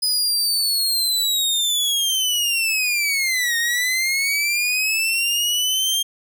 sawtooth linear two-way sweep, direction down then up, 5020 to 1842 to 3208 Hz, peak -15 dBFS, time 0.02-6.03 s, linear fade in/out 10 ms, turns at 3.57 s, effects none

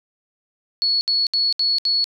sine tone bursts, 4388 Hz, C#8, 18 cents flat, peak -16 dBFS, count 5, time 0.82-2.042 s, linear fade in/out 0 ms, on 190 ms, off 68 ms, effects none

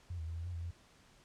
sine tone with pitch steps, 87.7 / 80.1 / 82.8 / 83.4 / 88.7 / 84 / 85.4 Hz, F2 / E2 / E2 / E2 / F2 / E2 / F2, +8 / -49 / +8 / +21 / +27 / +33 / -38 cents, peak -38 dBFS, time 0.1-0.709 s, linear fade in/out 5 ms, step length 87 ms, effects pink hiss -64 dBFS RMS until 1.24 s + low-pass 8000 Hz 12 dB/octave

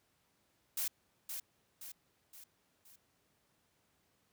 blue noise with echo, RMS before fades -36 dBFS, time 0.77-0.88 s, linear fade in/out 5 ms, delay 520 ms, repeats 4, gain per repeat -6 dB, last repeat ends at 2.96 s, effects pink hiss -75 dBFS RMS until 4.32 s + high-pass 80 Hz 12 dB/octave

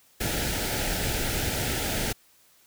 pink band-stop noise, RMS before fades -28 dBFS, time 0.2-2.13 s, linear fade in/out 10 ms, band 910 to 1300 Hz, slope 96 dB/octave, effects white hiss -60 dBFS RMS until 2.66 s

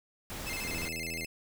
pink noise, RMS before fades -40 dBFS, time 0.3-0.88 s, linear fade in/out 0 ms
sawtooth tone with vibrato, 2343 Hz, D7, 5 cents flat, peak -33 dBFS, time 0.46-1.26 s, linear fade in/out 10 ms, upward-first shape square, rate 14 Hz, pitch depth 190 cents each way
click train, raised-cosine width 2 ms, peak -30 dBFS, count 50, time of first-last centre 0.65-1.246 s, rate 82.2 Hz
effects none

